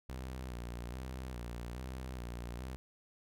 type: tone with vibrato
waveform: sawtooth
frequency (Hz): 61.74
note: B1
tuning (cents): 0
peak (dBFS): -37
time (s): 0.09-2.76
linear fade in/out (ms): 0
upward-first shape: square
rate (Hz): 1.2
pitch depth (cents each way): 67
effects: none